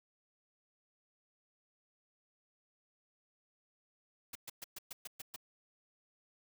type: noise bursts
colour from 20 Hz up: white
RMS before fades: -45 dBFS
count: 8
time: 4.33-5.362 s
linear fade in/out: 5 ms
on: 24 ms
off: 120 ms
effects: none